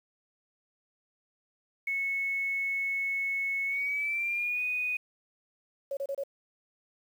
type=tone with pitch glide; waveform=sine; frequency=2200 to 2484 Hz; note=C#7 to D#7; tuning=-14 to -3 cents; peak=-28 dBFS; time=1.87-4.97 s; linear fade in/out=5 ms; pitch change=+211 cents; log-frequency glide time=3.66-4.63 s
type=tone bursts; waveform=sine; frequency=554 Hz; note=C#5; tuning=1 cent flat; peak=-30 dBFS; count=4; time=5.91-6.237 s; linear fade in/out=5 ms; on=60 ms; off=29 ms
effects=9-bit